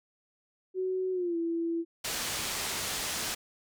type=tone with pitch glide; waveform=sine; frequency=373 to 334.2 Hz; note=F#4 to E4; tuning=+14 to +24 cents; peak=-28 dBFS; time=0.74-1.85 s; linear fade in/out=50 ms; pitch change=-190 cents; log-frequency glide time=1.12-1.37 s
type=low-pass noise; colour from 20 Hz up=white; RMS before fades=-34 dBFS; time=2.04-3.35 s; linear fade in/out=10 ms; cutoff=8100 Hz; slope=12 dB/octave
effects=none